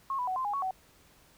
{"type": "tone with pitch steps", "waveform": "sine", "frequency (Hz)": [1084, 990, 746, 1040, 820, 1114, 754], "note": ["C#6", "B5", "F#5", "C6", "G#5", "C#6", "F#5"], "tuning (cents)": [-39, 4, 14, -11, -22, 8, 32], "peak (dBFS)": -29, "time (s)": [0.1, 0.709], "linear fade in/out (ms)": 2, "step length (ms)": 87, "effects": ["pink hiss -61 dBFS RMS until 1.37 s"]}